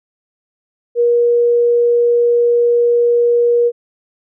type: tone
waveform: sine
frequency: 476.4 Hz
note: A#4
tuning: 38 cents sharp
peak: -9 dBFS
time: 0.95-3.72 s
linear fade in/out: 50 ms
effects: none